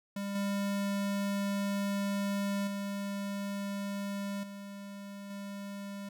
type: tone with level steps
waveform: square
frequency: 199.9 Hz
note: G3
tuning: 34 cents sharp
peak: -35 / -31 / -35 / -43 / -40 dBFS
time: 0.16-6.09 s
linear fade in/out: 5 ms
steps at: 0.35 / 2.67 / 4.43 / 5.3 s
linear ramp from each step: 5 ms
effects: none